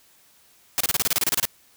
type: noise bursts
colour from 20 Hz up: white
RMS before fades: -21 dBFS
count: 13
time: 0.78-1.453 s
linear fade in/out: 0 ms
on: 25 ms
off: 29 ms
effects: white hiss -57 dBFS RMS until 1.76 s